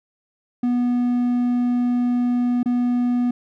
triangle tone with dropouts, 244.4 Hz, B3, 18 cents flat, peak -15 dBFS, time 0.63-3.31 s, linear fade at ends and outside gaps 5 ms, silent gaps 2.631-2.658 s, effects none

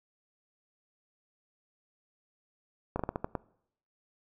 slowing click train, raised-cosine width 1 ms, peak -17 dBFS, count 7, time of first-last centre 2.96-3.353 s, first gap 34 ms, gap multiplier 1.26, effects noise-tail reverb RT60 0.7 s tail -22 dB re dry

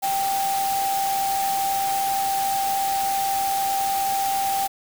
sine tone in noise, 784 Hz, G5, in tune, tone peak -21 dBFS, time 0.02-4.68 s, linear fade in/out 20 ms, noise white, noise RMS -30 dBFS, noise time 0.02-4.68 s, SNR +6 dB, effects none

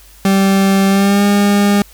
40% pulse tone with pitch glide, 194.7 to 202.7 Hz, G3 to G#3, -12 to -42 cents, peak -8 dBFS, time 0.25-1.82 s, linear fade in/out 2 ms, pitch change +70 cents, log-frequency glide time 0.88-1.24 s, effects added 50 Hz sine -42 dBFS peak until 1.93 s + white hiss -44 dBFS RMS until 1.93 s

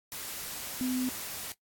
sine tone in noise, 254.4 Hz, C4, 48 cents flat, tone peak -28 dBFS, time 0.81-1.09 s, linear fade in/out 0 ms, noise white, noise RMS -39 dBFS, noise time 0.12-1.52 s, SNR +8 dB, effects noise-tail reverb RT60 0.1 s tail -18 dB re dry + AAC 64 kbps

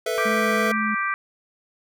square chord, A suspended second, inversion none, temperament equal, 440 / 493.9 / 659.3 Hz, A4 / B4 / E5, 0 / 0 / 0 cents, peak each -28 dBFS, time 0.06-0.72 s, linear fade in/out 5 ms
harmonic tone, 392 Hz, G4, in tune, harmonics 3 / 4 / 5 / 6, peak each -25 / -27 / -29 / -31 dBFS, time 0.18-1.14 s, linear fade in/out 0 ms
sine tone with vibrato, 213.8 Hz, A3, 49 cents flat, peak -25 dBFS, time 0.25-0.95 s, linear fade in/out 10 ms, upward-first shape triangle, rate 2.5 Hz, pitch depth 14 cents each way
effects none

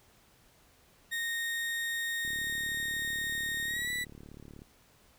35% pulse tone with pitch glide, 1853 to 1963.2 Hz, A#6 to B6, -11 to -11 cents, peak -30 dBFS, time 1.11-4.05 s, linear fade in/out 20 ms, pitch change +100 cents, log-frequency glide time 3.65-3.91 s
click train, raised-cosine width 3 ms, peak -36 dBFS, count 87, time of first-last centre 2.25-4.619 s, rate 36.3 Hz
effects pink hiss -63 dBFS RMS until 5.18 s

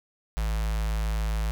square tone with notch filter, 53.7 Hz, A1, 41 cents flat, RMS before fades -27 dBFS, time 0.37-1.51 s, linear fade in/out 0 ms, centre 310 Hz, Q 0.71, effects none

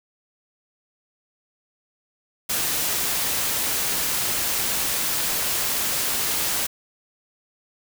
white noise, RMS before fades -24 dBFS, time 2.49-6.67 s, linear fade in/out 10 ms, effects none

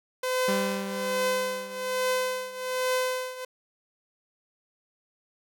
sawtooth tone with tremolo, 510 Hz, C5, 44 cents flat, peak -19 dBFS, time 0.23-3.45 s, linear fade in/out 5 ms, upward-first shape triangle, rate 1.2 Hz, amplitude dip 85%
sawtooth tone with exponential decay, 196 Hz, G3, in tune, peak -23 dBFS, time 0.48-3.15 s, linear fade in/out 5 ms, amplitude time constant 580 ms
effects none

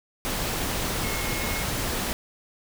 sine tone in noise, 2166 Hz, C#7, 41 cents flat, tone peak -35 dBFS, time 1.04-1.63 s, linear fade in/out 0 ms, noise pink, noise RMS -28 dBFS, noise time 0.25-2.13 s, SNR -10 dB, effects none

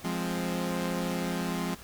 sawtooth chord, F minor, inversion none, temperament equal, 174.61 / 207.7 / 261.6 Hz, F3 / Ab3 / C4, 0 / 0 / 0 cents, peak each -28 / -31 / -31 dBFS, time 0.04-1.75 s, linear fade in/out 10 ms, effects pink hiss -48 dBFS RMS until 1.83 s

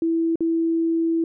sine tone with dropouts, 329.6 Hz, E4, in tune, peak -18 dBFS, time 0.02-1.24 s, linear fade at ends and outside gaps 2 ms, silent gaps 0.357-0.406 s, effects none

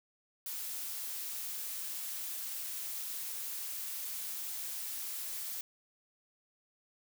blue noise, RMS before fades -40 dBFS, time 0.46-5.61 s, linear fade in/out 2 ms, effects none

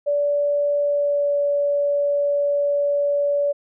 sine tone with pitch glide, 578 to 573.7 Hz, D5 to D5, -28 to -41 cents, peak -17 dBFS, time 0.06-3.53 s, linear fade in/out 20 ms, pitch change -13 cents, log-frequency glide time 0.81-1.37 s, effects none

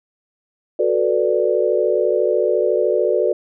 sine chord, B minor seventh, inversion second, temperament equal with one note detuned, 367.9 / 440 / 493.9 / 587.3 Hz, F#4 / A4 / B4 / D5, -10 / 0 / 0 / 0 cents, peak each -20 dBFS, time 0.79-3.33 s, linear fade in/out 5 ms, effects none

